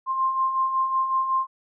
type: beating tone pair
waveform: sine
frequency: 1050 / 1055.4 Hz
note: C6 / C6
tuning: +6 / +15 cents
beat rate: 5.4 Hz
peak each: -30 / -21 dBFS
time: 0.06-1.47 s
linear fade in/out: 50 ms
effects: none